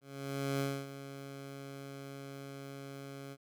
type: tone with ADSR envelope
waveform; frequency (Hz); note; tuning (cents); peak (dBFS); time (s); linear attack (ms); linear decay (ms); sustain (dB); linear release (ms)
15% pulse; 138.2; C#3; -5; -25; 0.01-3.37; 590; 260; -13; 48
effects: none